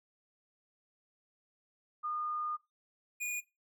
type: tone pair in turn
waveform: sine / square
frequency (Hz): 1220 / 2448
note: D#6 / D#7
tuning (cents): -34 / -29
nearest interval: octave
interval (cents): 1205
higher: second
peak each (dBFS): -34 / -34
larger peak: neither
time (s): 2.03-2.57 / 3.2-3.41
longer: first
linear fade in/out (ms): 20
effects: noise-tail reverb RT60 0.2 s tail -17 dB re dry